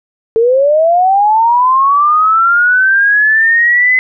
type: linear sweep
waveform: sine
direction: up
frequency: 440 to 2041 Hz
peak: -6 dBFS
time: 0.36-3.99 s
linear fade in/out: 0 ms
effects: none